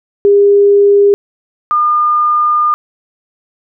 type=tone pair in turn; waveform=sine; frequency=404.1 / 1210.9 Hz; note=G#4 / D#6; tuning=-47 / -47 cents; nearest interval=octave + perfect fifth; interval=1900 cents; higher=second; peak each=-4 / -8 dBFS; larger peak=first; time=0.25-1.14 / 1.71-2.74 s; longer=second; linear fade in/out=0 ms; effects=none